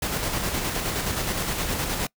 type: noise with tremolo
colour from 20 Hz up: pink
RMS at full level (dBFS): -26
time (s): 0.02-2.07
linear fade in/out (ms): 5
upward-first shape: square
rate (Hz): 9.6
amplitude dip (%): 30
effects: noise-tail reverb RT60 0.1 s tail -24 dB re dry